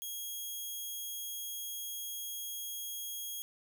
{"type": "tone", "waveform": "5% pulse", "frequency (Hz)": 3280, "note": "G#7", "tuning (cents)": -22, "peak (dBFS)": -30, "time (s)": [0.02, 3.42], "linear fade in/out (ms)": 0, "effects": []}